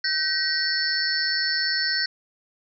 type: tone cluster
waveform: sine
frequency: 1541 / 1897 / 4340 / 4497 / 5300 Hz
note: G6 / A#6 / C#8 / C#8 / E8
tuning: -30 / +30 / -37 / +24 / +9 cents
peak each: -28 dBFS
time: 0.04-2.06 s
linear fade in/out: 5 ms
effects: none